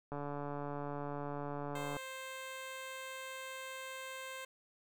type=click train; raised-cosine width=1 ms; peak=-28 dBFS; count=267; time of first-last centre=0.12-1.967 s; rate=144 Hz
type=tone; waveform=10% pulse; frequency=525 Hz; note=C5; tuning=6 cents sharp; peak=-35 dBFS; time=1.75-4.45 s; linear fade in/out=5 ms
effects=none